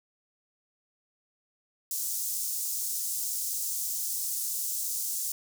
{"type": "high-pass noise", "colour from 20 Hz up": "pink", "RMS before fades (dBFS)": -32, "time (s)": [1.91, 5.32], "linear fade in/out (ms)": 2, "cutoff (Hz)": 6300, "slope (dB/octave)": 24, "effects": []}